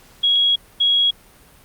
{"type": "tone pair in turn", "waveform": "sine", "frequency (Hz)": [3315, 3315], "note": ["G#7", "G#7"], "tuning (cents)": [-4, -4], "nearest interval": "unison", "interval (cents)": 0, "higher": "neither", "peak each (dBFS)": -13, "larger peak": "neither", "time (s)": [[0.23, 0.56], [0.8, 1.11]], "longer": "first", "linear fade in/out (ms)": 10, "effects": ["pink hiss -49 dBFS RMS until 1.64 s", "Opus 48 kbps"]}